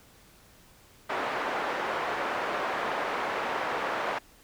pink band-pass noise, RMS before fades -31 dBFS, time 1.09-4.19 s, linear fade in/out 10 ms, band 570 to 1600 Hz, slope 12 dB/octave, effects pink hiss -57 dBFS RMS until 4.43 s

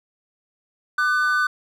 triangle tone pair together, 1194.7 / 1502 Hz, D6 / F#6, +29 / +26 cents, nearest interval major third, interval 397 cents, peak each -21 / -17 dBFS, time 0.98-1.47 s, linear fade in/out 5 ms, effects none

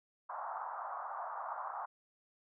pink band-pass noise, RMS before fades -42 dBFS, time 0.29-1.86 s, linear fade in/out 10 ms, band 710 to 1300 Hz, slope 48 dB/octave, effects none

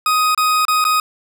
40% pulse tone with dropouts, 1252 Hz, D#6, 10 cents sharp, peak -12 dBFS, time 0.06-1 s, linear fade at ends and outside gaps 2 ms, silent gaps 0.348-0.376 / 0.652-0.682 / 0.842-0.85 s, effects none

